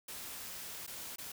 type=noise with dropouts; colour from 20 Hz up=white; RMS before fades=-45 dBFS; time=0.08-1.32 s; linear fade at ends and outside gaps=5 ms; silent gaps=0.866-0.875 / 1.16-1.183 s; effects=none